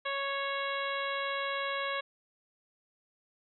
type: harmonic tone with a mistuned harmonic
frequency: 554.4 Hz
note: C#5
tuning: in tune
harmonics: 1 / 2 / 3 / 4 / 5 / 6 / 7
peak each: -37 / -36 / -38 / -40 / -43 / -43 / -44 dBFS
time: 0.05-2.01 s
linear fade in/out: 10 ms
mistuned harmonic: 4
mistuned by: -18 cents
effects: none